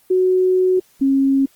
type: tone pair in turn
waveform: sine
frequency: 370 / 271.6 Hz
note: F#4 / C#4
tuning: 0 / -35 cents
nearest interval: perfect fourth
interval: 535 cents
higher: first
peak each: -12 dBFS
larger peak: neither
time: 0.1-0.8 / 1.01-1.46 s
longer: first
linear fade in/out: 10 ms
effects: white hiss -55 dBFS RMS until 1.55 s + Opus 24 kbps